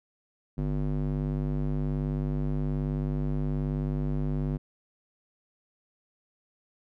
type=tone with band-pass filter; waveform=square; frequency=49.4 Hz; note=G1; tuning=14 cents sharp; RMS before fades=-29 dBFS; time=0.57-4.58 s; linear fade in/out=20 ms; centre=190 Hz; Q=1.3; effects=none